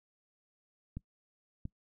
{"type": "clicks", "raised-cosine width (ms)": 5, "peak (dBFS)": -27, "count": 2, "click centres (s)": [0.97, 1.654], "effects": ["noise-tail reverb RT60 0.1 s tail -23 dB re dry"]}